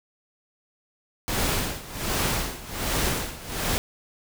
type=noise with tremolo; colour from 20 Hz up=pink; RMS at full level=-24 dBFS; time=1.28-3.78 s; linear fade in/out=0 ms; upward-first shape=sine; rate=1.3 Hz; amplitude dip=85%; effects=none